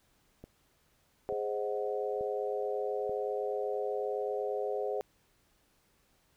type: click train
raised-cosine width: 2 ms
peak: -33 dBFS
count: 4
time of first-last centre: 0.44-3.095 s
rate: 1.13 Hz
type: chord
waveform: sine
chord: Ab dominant seventh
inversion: none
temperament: equal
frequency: 415.3 / 523.3 / 622.3 / 740 Hz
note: Ab4 / C5 / Eb5 / Gb5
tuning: 0 / 0 / 0 / 0 cents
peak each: -34 / -36 / -40 / -40 dBFS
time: 1.29-5.01 s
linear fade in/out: 0 ms
effects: pink hiss -70 dBFS RMS until 6.36 s